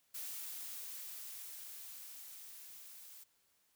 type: noise with level ramp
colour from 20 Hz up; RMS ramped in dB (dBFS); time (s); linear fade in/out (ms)
blue; -44 to -55; 0.14-3.24; 10
effects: white hiss -75 dBFS RMS until 3.75 s